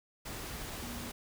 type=tone in noise; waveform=sine; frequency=239.3 Hz; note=A#3; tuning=46 cents sharp; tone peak=-44 dBFS; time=0.82-1.1 s; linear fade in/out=10 ms; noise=pink; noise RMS=-42 dBFS; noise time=0.25-1.12 s; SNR=-5 dB; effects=none